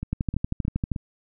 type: two click trains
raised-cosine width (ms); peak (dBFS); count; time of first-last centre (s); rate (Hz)
5; -12 / -17; 11 / 4; 0.13-0.917 / 0.03-0.962; 12.7 / 3.22
effects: none